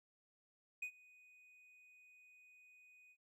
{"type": "tone with ADSR envelope", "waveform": "triangle", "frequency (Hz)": 2489, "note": "D#7", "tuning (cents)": 0, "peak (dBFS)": -37, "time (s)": [0.82, 3.17], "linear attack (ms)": 7, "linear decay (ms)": 80, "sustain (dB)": -24, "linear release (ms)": 60, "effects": []}